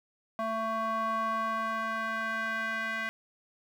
square tone with band-pass filter sweep, 223 Hz, A3, 23 cents sharp, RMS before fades -32 dBFS, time 0.39-3.09 s, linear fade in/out 0 ms, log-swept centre 910 to 1800 Hz, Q 3.6, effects 10-bit

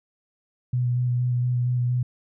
sine tone with vibrato, 123.47 Hz, B2, in tune, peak -20 dBFS, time 0.73-2.03 s, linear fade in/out 5 ms, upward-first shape square, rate 4.3 Hz, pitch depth 13 cents each way, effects none

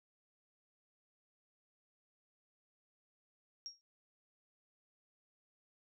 sine tone with exponential decay, 5588 Hz, F8, in tune, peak -39 dBFS, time 3.66-3.81 s, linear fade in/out 0 ms, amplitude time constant 31 ms, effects none

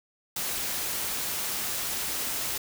white noise, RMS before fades -31 dBFS, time 0.36-2.58 s, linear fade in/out 5 ms, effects none

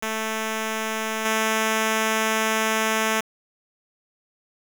5% pulse tone with level steps, 220 Hz, A3, in tune, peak -14 / -9 dBFS, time 0.02-3.21 s, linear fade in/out 10 ms, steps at 1.25 s, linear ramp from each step 5 ms, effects 7-bit

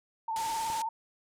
sine tone with vibrato, 894 Hz, A5, 27 cents sharp, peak -30 dBFS, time 0.28-0.89 s, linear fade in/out 5 ms, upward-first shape sine, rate 19 Hz, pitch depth 53 cents each way
white low-pass noise, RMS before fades -41 dBFS, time 0.36-0.82 s, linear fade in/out 2 ms, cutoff 10000 Hz, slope 24 dB/octave
click, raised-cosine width 2 ms, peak -33 dBFS, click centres 0.701 s
effects none

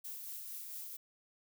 violet noise with tremolo, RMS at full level -44 dBFS, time 0.04-0.97 s, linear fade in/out 10 ms, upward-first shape sine, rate 4.4 Hz, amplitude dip 30%, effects none

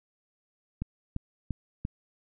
click train, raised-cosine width 5 ms, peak -19 dBFS, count 4, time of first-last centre 0.82-1.851 s, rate 2.91 Hz, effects none

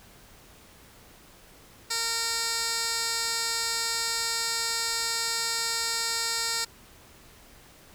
15% pulse tone with band-pass filter, 460 Hz, A#4, 23 cents flat, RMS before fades -29 dBFS, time 1.9-6.65 s, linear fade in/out 10 ms, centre 6100 Hz, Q 1.4, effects pink hiss -53 dBFS RMS until 7.94 s

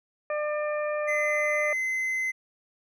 harmonic tone, 599 Hz, D5, 34 cents sharp, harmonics 1 / 2 / 3 / 4, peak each -27 / -35 / -37 / -40 dBFS, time 0.3-1.73 s, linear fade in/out 2 ms
triangle tone, 2053 Hz, C7, 33 cents flat, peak -24 dBFS, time 1.07-2.32 s, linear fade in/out 20 ms
effects none

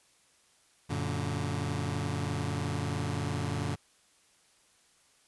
sawtooth chord, Gb augmented, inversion none, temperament just, 92.5 / 115.62 / 144.53 Hz, Gb2 / Bb2 / D3, 0 / -14 / -27 cents, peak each -31 / -32 / -30 dBFS, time 0.89-3.76 s, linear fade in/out 20 ms, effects white hiss -65 dBFS RMS until 5.27 s + resampled to 24000 Hz

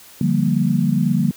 sine chord, G minor seventh, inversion second, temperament equal with one note detuned, 146.83 / 174.61 / 196.79 / 233.1 Hz, D3 / F3 / G3 / Bb3, 0 / 0 / +7 / 0 cents, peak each -20 dBFS, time 0.21-1.31 s, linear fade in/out 2 ms, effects white hiss -44 dBFS RMS until 1.36 s + high-pass 80 Hz 12 dB/octave

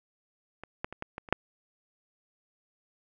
clicks, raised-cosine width 0.5 ms, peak -26 / -16 / -25 / -20 / -22 / -30 / -6 dBFS, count 7, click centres 0.636 / 0.845 / 0.926 / 1.024 / 1.181 / 1.288 / 1.326 s, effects none

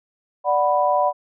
sine chord, B minor, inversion first, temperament equal, 587.3 / 740 / 987.8 Hz, D5 / F#5 / B5, 0 / 0 / 0 cents, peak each -20 dBFS, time 0.44-1.13 s, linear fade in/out 50 ms, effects none

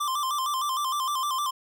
square tone with vibrato, 1108.7 Hz, C#6, in tune, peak -26 dBFS, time 0-1.51 s, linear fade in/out 10 ms, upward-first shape square, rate 6.5 Hz, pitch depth 100 cents each way, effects none

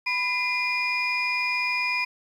sine tone cluster, 990 / 2046 / 2419 / 5010 Hz, B5 / C7 / D#7 / D#8, +4 / -39 / -49 / +11 cents, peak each -30 / -32 / -24 / -33 dBFS, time 0.06-2.05 s, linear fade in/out 10 ms, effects tanh soft clip ceiling -15 dBFS + 9-bit

